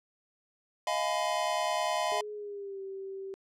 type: chord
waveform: square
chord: F half-diminished seventh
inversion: third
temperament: just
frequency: 628.6 / 698.5 / 838.1 / 1005.8 Hz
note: Eb5 / F5 / Ab5 / Cb6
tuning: +18 / 0 / +16 / +31 cents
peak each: -34 / -34 / -37 / -34 dBFS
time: 0.87-2.21 s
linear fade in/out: 2 ms
type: tone with pitch glide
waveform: sine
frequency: 420 to 387.4 Hz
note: G#4 to G4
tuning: +19 to -20 cents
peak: -37 dBFS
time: 2.12-3.34 s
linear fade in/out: 0 ms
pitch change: -139 cents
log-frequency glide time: 2.33-2.81 s
effects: low-pass 9000 Hz 12 dB/octave